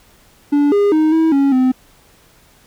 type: tone with pitch steps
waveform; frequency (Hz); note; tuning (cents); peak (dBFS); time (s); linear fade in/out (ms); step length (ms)
triangle; 289 / 406.8 / 311.8 / 322.3 / 277.2 / 257; D4 / G#4 / D#4 / E4 / C#4 / C4; -28 / -36 / +4 / -39 / 0 / -31; -8; 0.52-1.72; 10; 200
effects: pink hiss -50 dBFS RMS until 2.66 s